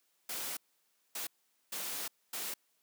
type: noise bursts at uneven times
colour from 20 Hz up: white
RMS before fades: -39 dBFS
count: 4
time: 0.29-0.57 / 1.15-1.27 / 1.72-2.08 / 2.33-2.54 s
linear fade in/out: 5 ms
effects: white hiss -75 dBFS RMS until 2.82 s + high-pass 200 Hz 12 dB/octave